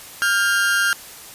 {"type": "tone pair together", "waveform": "40% pulse", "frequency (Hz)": [1404.5, 1600], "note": ["F6", "G6"], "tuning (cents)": [9, 35], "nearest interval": "major second", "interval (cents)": 226, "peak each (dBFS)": -18, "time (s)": [0.22, 0.93], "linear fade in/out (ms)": 0, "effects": ["white hiss -39 dBFS RMS until 1.34 s", "resampled to 32000 Hz"]}